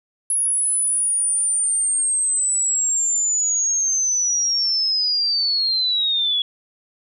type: linear sweep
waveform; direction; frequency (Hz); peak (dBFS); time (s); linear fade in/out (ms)
sine; down; 10550 to 3348; -17; 0.3-6.42; 2
effects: none